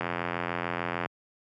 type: click train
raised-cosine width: 0.5 ms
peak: -14 dBFS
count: 92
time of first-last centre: 0.01-1.06 s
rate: 86.7 Hz
effects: high-pass 100 Hz 12 dB/octave